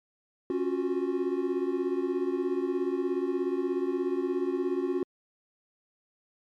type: tone cluster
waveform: triangle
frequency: 275.7 / 355.2 / 372 Hz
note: C#4 / F4 / F#4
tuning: -9 / +29 / +9 cents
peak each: -30 / -28 / -29 dBFS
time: 0.5-5.03 s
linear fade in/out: 2 ms
effects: MP3 64 kbps